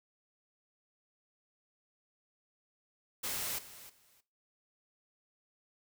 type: noise with echo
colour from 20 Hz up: white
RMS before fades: -37 dBFS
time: 3.23-3.59 s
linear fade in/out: 10 ms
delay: 310 ms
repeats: 2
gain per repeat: -15 dB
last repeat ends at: 4.21 s
effects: noise-tail reverb RT60 0.3 s tail -17 dB re dry